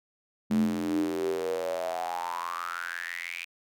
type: tone with high-pass filter sweep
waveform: square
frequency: 43 Hz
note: F1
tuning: 26 cents flat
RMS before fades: -31 dBFS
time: 0.5-3.45 s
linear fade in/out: 10 ms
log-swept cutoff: 200 to 2500 Hz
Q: 9.1
effects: none